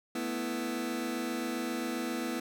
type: chord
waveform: sawtooth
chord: A suspended second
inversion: none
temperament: just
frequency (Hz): 220 / 247.5 / 330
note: A3 / B3 / E4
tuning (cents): 0 / +4 / +2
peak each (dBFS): -36 / -31 / -32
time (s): 0.15-2.4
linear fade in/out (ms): 5
effects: none